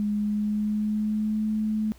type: tone with pitch glide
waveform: sine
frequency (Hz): 208.1 to 215.6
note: G#3 to A3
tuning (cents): +4 to -35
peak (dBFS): -23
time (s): 0-1.92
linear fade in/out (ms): 0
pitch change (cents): +61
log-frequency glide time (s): 0.13-1.48
effects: added 60 Hz sine -50 dBFS peak until 1.98 s + pink hiss -56 dBFS RMS until 1.98 s